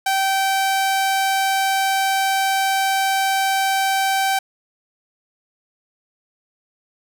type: tone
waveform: sawtooth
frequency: 775 Hz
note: G5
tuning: 20 cents flat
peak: -13 dBFS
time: 0.06-4.39 s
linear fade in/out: 5 ms
effects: none